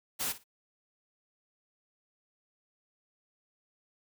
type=noise with echo; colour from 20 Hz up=white; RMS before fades=-33 dBFS; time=0.19-0.33 s; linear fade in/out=20 ms; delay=56 ms; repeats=2; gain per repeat=-15 dB; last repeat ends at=0.442 s; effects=none